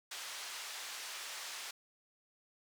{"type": "band-pass noise", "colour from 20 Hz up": "white", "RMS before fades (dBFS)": -45, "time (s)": [0.11, 1.71], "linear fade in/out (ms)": 5, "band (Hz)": [770, 6200], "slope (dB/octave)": 12, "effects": []}